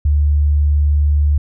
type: tone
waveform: sine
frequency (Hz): 73.42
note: D2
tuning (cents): 0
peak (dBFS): -10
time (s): 0.05-1.38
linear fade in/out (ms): 5
effects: none